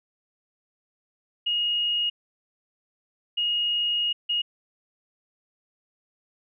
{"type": "tone bursts at uneven times", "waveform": "sine", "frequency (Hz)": 2871, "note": "F7", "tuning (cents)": 47, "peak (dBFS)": -22, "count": 3, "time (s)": [[1.46, 2.1], [3.37, 4.13], [4.29, 4.42]], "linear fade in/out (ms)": 10, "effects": []}